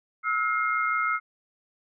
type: tone cluster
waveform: sine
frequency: 1299 / 1425 / 2125 Hz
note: E6 / F6 / C7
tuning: -26 / +34 / +26 cents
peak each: -25 / -30 / -29 dBFS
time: 0.23-1.2 s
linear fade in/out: 50 ms
effects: none